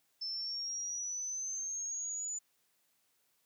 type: exponential sweep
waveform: sine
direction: up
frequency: 5274 to 7010 Hz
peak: -36 dBFS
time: 0.21-2.39 s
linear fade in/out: 10 ms
effects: white hiss -75 dBFS RMS until 3.45 s + high-pass 100 Hz 12 dB/octave